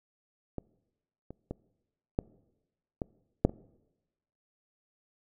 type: clicks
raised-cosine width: 2 ms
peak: -22 / -29 / -22 / -13 / -19 / -7 / -28 dBFS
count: 7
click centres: 0.583 / 1.306 / 1.51 / 2.189 / 3.018 / 3.45 / 3.495 s
effects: noise-tail reverb RT60 1.0 s tail -23 dB re dry